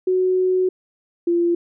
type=tone pair in turn; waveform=sine; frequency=370 / 343.9 Hz; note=F#4 / F4; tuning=0 / -27 cents; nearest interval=minor second; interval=127 cents; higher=first; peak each=-15 dBFS; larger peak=neither; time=0.07-0.69 / 1.27-1.55 s; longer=first; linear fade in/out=5 ms; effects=none